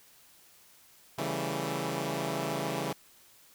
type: chord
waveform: 10% pulse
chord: A dominant seventh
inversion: first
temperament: equal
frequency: 138.59 / 164.81 / 196 / 220 Hz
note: C#3 / E3 / G3 / A3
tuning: 0 / 0 / 0 / 0 cents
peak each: -27 / -27 / -30 / -32 dBFS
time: 1.18-2.93 s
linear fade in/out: 5 ms
effects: white hiss -59 dBFS RMS until 3.54 s